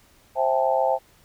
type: chord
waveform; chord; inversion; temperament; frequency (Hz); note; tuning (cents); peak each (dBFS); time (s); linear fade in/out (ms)
sine; A minor seventh; first; just; 528 / 660 / 792 / 880; C5 / E5 / G5 / A5; +16 / +2 / +18 / 0; -23 / -24 / -24 / -26; 0.35-0.99; 50
effects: pink hiss -57 dBFS RMS until 1.24 s